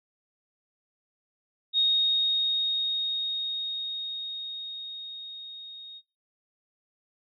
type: tone with level ramp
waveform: sine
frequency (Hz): 3729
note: A#7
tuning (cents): 0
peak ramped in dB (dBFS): -19 to -41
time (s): 1.73-6.02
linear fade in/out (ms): 50
effects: noise-tail reverb RT60 0.3 s tail -25 dB re dry